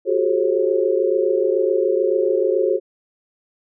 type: tone cluster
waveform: sine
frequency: 361.8 / 388.8 / 430.9 / 537 Hz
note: F#4 / G4 / A4 / C5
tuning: -39 / -14 / -36 / +45 cents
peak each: -21 dBFS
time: 0.05-2.8 s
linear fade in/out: 50 ms
effects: none